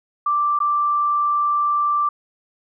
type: tone with dropouts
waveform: sine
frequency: 1174.7 Hz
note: D6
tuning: in tune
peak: -16 dBFS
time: 0.26-2.09 s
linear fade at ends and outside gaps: 5 ms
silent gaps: 0.59-0.602 s
effects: none